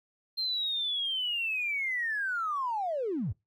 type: linear sweep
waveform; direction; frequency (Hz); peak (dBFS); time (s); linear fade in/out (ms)
triangle; down; 4186 to 71.1; -25; 0.37-3.33; 20
effects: noise-tail reverb RT60 0.2 s tail -26 dB re dry + tanh soft clip ceiling -27 dBFS